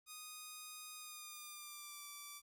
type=tone with pitch glide; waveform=5% pulse; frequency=1240 to 1163.7 Hz; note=D#6 to D6; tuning=-6 to -16 cents; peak=-38 dBFS; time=0.06-2.42 s; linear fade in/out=50 ms; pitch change=-110 cents; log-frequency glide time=0.95-2.07 s; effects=13-bit